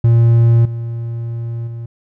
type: tone with level steps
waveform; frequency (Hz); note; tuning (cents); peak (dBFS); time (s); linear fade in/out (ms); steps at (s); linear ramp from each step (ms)
triangle; 116.54; A#2; 0; -5 / -18 / -22; 0.04-1.86; 5; 0.65 / 1.67; 5
effects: none